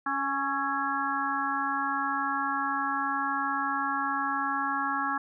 harmonic tone with a mistuned harmonic, 277.2 Hz, C#4, in tune, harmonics 1 / 3 / 4 / 5 / 6, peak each -36 / -33 / -31 / -33 / -33 dBFS, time 0.06-5.18 s, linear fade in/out 5 ms, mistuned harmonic 5, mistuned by -46 cents, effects none

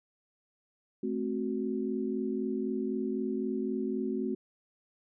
sine chord, F# diminished, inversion first, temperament equal with one note detuned, 217.7 / 261.6 / 370 Hz, A3 / C4 / F#4, -18 / 0 / 0 cents, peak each -34 dBFS, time 1.03-4.35 s, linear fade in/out 5 ms, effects none

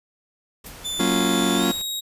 pink noise, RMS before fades -41 dBFS, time 0.64-1.82 s, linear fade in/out 5 ms
violet noise with exponential decay, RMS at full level -33 dBFS, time 0.66-0.8 s, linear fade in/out 2 ms, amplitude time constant 29 ms
sawtooth tone with pitch glide, 3520 to 3794 Hz, A7 to A#7, 0 to +30 cents, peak -23 dBFS, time 0.84-2.01 s, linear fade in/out 20 ms, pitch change +130 cents, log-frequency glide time 1.56-1.66 s
40% pulse chord, Gb major seventh, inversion none, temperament just, 185 / 231.2 / 277.5 / 346.9 Hz, Gb3 / Bb3 / Db4 / F4, 0 / -14 / +2 / -12 cents, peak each -24 dBFS, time 0.99-1.72 s, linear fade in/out 10 ms
effects resampled to 32000 Hz

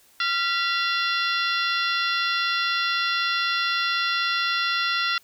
harmonic tone with a mistuned harmonic, 689 Hz, F5, 24 cents flat, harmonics 2 / 3 / 4 / 5 / 6 / 7 / 8, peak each -25 / -29 / -29 / -30 / -31 / -35 / -37 dBFS, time 0.2-5.18 s, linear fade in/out 2 ms, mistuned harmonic 3, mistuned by -91 cents, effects white hiss -57 dBFS RMS until 5.23 s

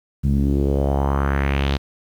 sawtooth tone with low-pass filter sweep, 69.3 Hz, C#2, in tune, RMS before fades -19 dBFS, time 0.23-1.78 s, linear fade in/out 20 ms, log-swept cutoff 170 to 4100 Hz, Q 2.8, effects 8-bit

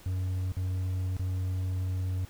triangle tone with dropouts, 92.5 Hz, F#2, in tune, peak -26 dBFS, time 0.06-2.25 s, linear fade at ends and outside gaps 0 ms, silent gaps 0.52-0.568 / 1.167-1.195 s, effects pink hiss -54 dBFS RMS until 2.29 s

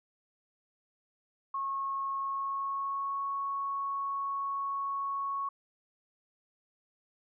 sine tone with pitch glide, 1092 to 1106.6 Hz, C#6 to C#6, -26 to -3 cents, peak -31 dBFS, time 1.54-5.49 s, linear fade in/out 5 ms, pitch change +23 cents, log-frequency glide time 2.17-3.23 s, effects none

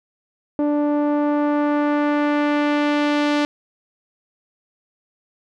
sawtooth tone with low-pass filter sweep, 293.7 Hz, D4, in tune, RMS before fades -19 dBFS, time 0.59-3.45 s, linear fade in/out 0 ms, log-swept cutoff 630 to 4200 Hz, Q 0.95, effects none

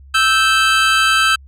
25% pulse tone pair together, 1311.8 / 1560 Hz, E6 / G6, -9 / -9 cents, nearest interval minor third, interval 300 cents, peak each -10 dBFS, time 0.14-1.36 s, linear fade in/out 10 ms, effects added 68 Hz sine -38 dBFS peak until 1.47 s + low-pass 9000 Hz 12 dB/octave

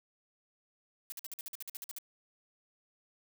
blue noise bursts, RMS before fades -42 dBFS, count 13, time 1.1-1.985 s, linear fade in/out 0 ms, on 21 ms, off 51 ms, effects none

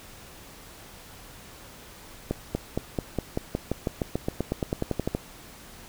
accelerating click train, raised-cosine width 2 ms, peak -12 dBFS, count 21, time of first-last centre 2.31-5.15 s, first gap 240 ms, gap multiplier 0.94, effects pink hiss -47 dBFS RMS until 5.88 s

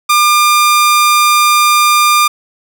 sawtooth tone, 1200 Hz, D6, 37 cents sharp, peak -3 dBFS, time 0.09-2.28 s, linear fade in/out 10 ms, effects none

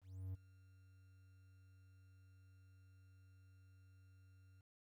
triangle tone with ADSR envelope, 94 Hz, F#2, 28 cents sharp, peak -40 dBFS, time 0.01-4.61 s, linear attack 330 ms, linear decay 16 ms, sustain -21 dB, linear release 4 ms, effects 13-bit

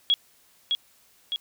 sine tone with echo, 3322 Hz, G#7, in tune, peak -17 dBFS, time 0.1-0.14 s, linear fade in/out 0 ms, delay 610 ms, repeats 2, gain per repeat -4 dB, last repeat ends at 1.36 s, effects white hiss -60 dBFS RMS until 1.4 s

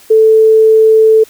sine tone, 440 Hz, A4, in tune, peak -3 dBFS, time 0.1-1.24 s, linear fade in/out 10 ms, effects white hiss -41 dBFS RMS until 1.29 s

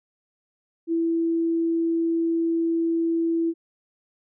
sine tone, 331.6 Hz, E4, 10 cents sharp, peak -20 dBFS, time 0.87-3.54 s, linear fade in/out 50 ms, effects none

